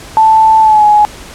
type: tone with pitch glide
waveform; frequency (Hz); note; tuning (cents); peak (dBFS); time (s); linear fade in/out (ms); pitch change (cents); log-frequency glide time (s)
sine; 880 to 839.3; A5 to G#5; 0 to +18; -3; 0.17-1.05; 0; -82; 0.61-0.85
effects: pink hiss -31 dBFS RMS until 1.34 s + low-pass 10000 Hz 12 dB/octave